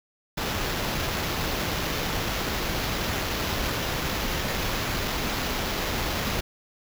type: noise with sample-and-hold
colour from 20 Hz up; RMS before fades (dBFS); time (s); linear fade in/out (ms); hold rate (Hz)
pink; -28; 0.37-6.41; 10; 8820
effects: none